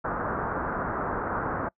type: low-pass noise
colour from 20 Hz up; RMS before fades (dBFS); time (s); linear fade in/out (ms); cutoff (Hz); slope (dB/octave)
white; -30; 0.04-1.69; 10; 1500; 48
effects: noise-tail reverb RT60 0.1 s tail -25 dB re dry